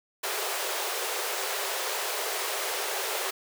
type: high-pass noise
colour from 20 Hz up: pink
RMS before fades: -31 dBFS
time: 0.23-3.31 s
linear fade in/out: 10 ms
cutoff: 370 Hz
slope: 96 dB/octave
effects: none